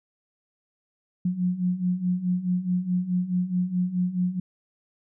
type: beating tone pair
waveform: sine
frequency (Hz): 177.5 / 182.2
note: F3 / F#3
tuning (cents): +28 / -26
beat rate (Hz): 4.7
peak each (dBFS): -28 / -24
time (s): 1.25-4.4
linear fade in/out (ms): 5
effects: none